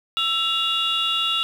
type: tone cluster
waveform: sine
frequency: 1329 / 2820 / 3433 / 3802 Hz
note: E6 / F7 / A7 / A#7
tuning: +14 / +16 / -43 / +33 cents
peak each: -26 / -22 / -24 / -27 dBFS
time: 0.17-1.43 s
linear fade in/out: 0 ms
effects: tanh soft clip ceiling -13 dBFS + 8-bit